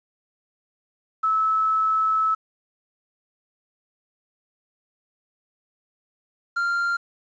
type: tone pair in turn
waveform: sine / triangle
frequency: 1302 / 1390.5 Hz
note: E6 / F6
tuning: -22 / -8 cents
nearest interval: minor second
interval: 114 cents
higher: second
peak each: -18 / -19 dBFS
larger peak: first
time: 1.23-2.35 / 6.56-6.97 s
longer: first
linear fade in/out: 10 ms
effects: resampled to 16000 Hz + 9-bit